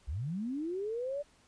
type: linear sweep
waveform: sine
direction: up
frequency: 55 to 591 Hz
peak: -33 dBFS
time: 0.07-1.23 s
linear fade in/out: 20 ms
effects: pink hiss -65 dBFS RMS until 1.47 s + resampled to 22050 Hz